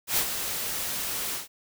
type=noise with ADSR envelope; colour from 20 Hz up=white; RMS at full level=-23 dBFS; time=0.07-1.48 s; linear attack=100 ms; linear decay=79 ms; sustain=-8 dB; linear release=140 ms; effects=none